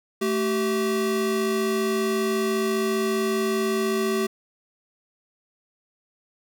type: tone pair together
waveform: square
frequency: 220 / 384.9 Hz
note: A3 / G4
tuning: 0 / -32 cents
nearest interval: minor seventh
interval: 968 cents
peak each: -27 / -24 dBFS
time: 0.21-4.27 s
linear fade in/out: 10 ms
effects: none